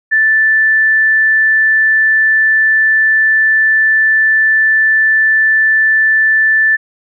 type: tone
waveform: sine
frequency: 1760 Hz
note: A6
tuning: in tune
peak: -7 dBFS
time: 0.11-6.77 s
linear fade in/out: 20 ms
effects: none